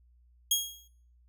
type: tone with exponential decay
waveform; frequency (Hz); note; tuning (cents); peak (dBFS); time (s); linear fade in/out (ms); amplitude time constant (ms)
15% pulse; 3281; G#7; -22; -14; 0.51-0.88; 5; 79
effects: noise-tail reverb RT60 0.5 s tail -17 dB re dry + added 60 Hz sine -59 dBFS peak until 1.28 s